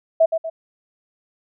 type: tone with echo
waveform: sine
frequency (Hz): 651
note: E5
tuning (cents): -22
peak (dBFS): -10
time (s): 0.2-0.26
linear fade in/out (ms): 10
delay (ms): 120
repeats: 2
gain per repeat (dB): -7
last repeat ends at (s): 0.5
effects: none